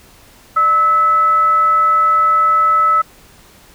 sine tone with frequency modulation, 1300 Hz, E6, 24 cents flat, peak -9 dBFS, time 0.56-3.02 s, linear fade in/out 10 ms, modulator 700 Hz, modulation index 0.21, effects pink hiss -45 dBFS RMS until 3.74 s

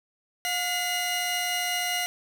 sawtooth tone cluster, 717 / 2038 / 2863 Hz, F5 / C7 / F7, +45 / -46 / +42 cents, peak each -27 dBFS, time 0.45-2.06 s, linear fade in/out 0 ms, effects none

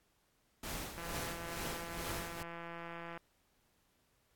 pink noise with tremolo, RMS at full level -41 dBFS, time 0.63-2.43 s, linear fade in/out 5 ms, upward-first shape sine, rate 2.2 Hz, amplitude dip 65%
click train, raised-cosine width 0.5 ms, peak -31 dBFS, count 372, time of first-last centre 0.98-3.175 s, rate 169 Hz
effects pink hiss -75 dBFS RMS until 4.35 s + AAC 64 kbps

